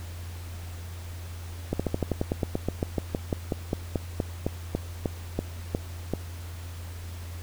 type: slowing click train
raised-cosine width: 2 ms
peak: -12 dBFS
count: 25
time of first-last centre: 1.73-6.136 s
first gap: 66 ms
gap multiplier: 1.08
effects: added 86 Hz sine -36 dBFS peak until 7.42 s + pink hiss -47 dBFS RMS until 7.42 s